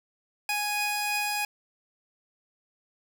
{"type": "tone pair together", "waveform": "sawtooth", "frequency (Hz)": [831, 2490], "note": ["G#5", "D#7"], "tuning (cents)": [1, 1], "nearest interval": "octave + perfect fifth", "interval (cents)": 1900, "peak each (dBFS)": -26, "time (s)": [0.49, 1.45], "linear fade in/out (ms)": 2, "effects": []}